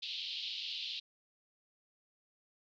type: band-pass noise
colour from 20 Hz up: pink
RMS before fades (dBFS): -41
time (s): 0.02-1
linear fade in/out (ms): 10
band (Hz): 2900 to 4400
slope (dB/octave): 48
effects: none